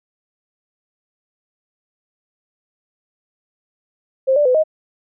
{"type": "tone with pitch steps", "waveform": "sine", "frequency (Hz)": [529, 588, 505, 625], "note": ["C5", "D5", "B4", "D#5"], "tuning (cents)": [19, 2, 39, 8], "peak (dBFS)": -11, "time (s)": [4.27, 4.638], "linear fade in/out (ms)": 20, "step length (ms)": 92, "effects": []}